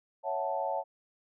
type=chord; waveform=sine; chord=F# minor seventh; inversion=second; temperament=equal; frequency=554.4 / 659.3 / 740 / 880 Hz; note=C#5 / E5 / F#5 / A5; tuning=0 / 0 / 0 / 0 cents; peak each=-35 / -36 / -36 / -34 dBFS; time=0.23-0.84 s; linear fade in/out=50 ms; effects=none